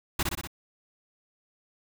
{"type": "noise with echo", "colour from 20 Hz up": "pink", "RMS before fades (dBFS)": -26, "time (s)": [0.19, 0.23], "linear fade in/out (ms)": 5, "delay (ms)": 61, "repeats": 4, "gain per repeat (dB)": -3, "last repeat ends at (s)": 0.474, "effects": []}